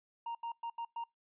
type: tone bursts at uneven times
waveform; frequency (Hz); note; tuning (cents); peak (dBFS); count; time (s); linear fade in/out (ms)
triangle; 931; A#5; -2; -35; 5; 0.26-0.35 / 0.43-0.52 / 0.63-0.7 / 0.78-0.85 / 0.96-1.04; 5
effects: noise-tail reverb RT60 0.2 s tail -26 dB re dry + resampled to 8000 Hz